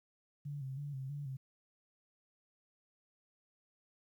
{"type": "tone with vibrato", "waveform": "sine", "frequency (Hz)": 138.59, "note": "C#3", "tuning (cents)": 0, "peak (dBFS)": -39, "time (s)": [0.45, 1.37], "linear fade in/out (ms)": 10, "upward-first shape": "square", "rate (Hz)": 3.1, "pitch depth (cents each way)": 71, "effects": ["12-bit"]}